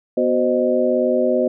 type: harmonic tone with a mistuned harmonic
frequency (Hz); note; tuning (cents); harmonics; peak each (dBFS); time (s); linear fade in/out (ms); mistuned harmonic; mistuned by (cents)
123.47; B2; 0; 2 / 3 / 4 / 5; -21 / -21 / -19 / -20; 0.17-1.48; 5; 4; +88
effects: none